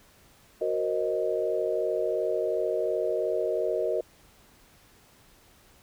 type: chord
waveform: sine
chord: C half-diminished seventh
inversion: second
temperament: equal with one note detuned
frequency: 370 / 466.2 / 529 / 622.3 Hz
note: Gb4 / Bb4 / C5 / Eb5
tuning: 0 / 0 / +19 / 0 cents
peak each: -31 / -29 / -34 / -29 dBFS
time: 0.61-4.01 s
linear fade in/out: 5 ms
effects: pink hiss -58 dBFS RMS until 5.82 s